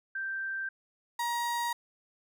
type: tone pair in turn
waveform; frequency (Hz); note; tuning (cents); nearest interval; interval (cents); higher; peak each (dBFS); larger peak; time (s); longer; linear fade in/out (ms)
sine / 35% pulse; 1568 / 947.8; G6 / A#5; 0 / +28; major sixth; 872; first; -32 / -28; second; 0.15-0.69 / 1.19-1.73; neither; 5
effects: none